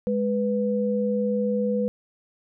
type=tone pair together; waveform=sine; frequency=207.7 / 493.9 Hz; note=G#3 / B4; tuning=0 / 0 cents; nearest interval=octave + minor third; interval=1500 cents; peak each=-24 dBFS; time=0.07-1.88 s; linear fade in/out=0 ms; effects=none